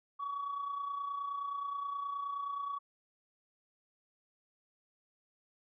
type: tone with amplitude modulation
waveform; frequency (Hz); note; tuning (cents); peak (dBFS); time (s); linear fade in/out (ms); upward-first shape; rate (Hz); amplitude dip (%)
sine; 1130; C#6; +33; -32; 0.19-2.79; 20; sine; 29.5; 55
effects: tanh soft clip ceiling -31 dBFS